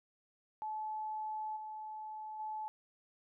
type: tone with level steps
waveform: sine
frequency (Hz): 863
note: A5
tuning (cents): -34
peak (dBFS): -37 / -42 / -38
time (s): 0.62-2.68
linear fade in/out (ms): 0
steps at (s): 1.56 / 2.39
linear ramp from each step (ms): 10
effects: none